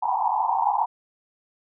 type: band-pass noise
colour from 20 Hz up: pink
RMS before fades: -23 dBFS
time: 0.02-0.86 s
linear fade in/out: 10 ms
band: 770 to 1000 Hz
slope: 96 dB/octave
effects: none